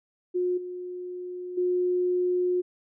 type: tone with level steps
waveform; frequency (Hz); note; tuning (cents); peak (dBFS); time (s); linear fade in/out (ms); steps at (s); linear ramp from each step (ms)
sine; 360; F#4; -47; -23 / -33 / -22; 0.34-2.62; 20; 0.57 / 1.57; 10
effects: none